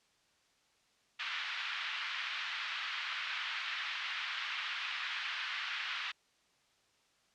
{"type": "band-pass noise", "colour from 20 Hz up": "white", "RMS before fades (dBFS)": -39, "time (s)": [1.19, 6.12], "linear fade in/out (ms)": 10, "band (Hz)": [1200, 3400], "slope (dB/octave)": 24, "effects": ["white hiss -71 dBFS RMS until 7.34 s", "low-pass 6000 Hz 12 dB/octave"]}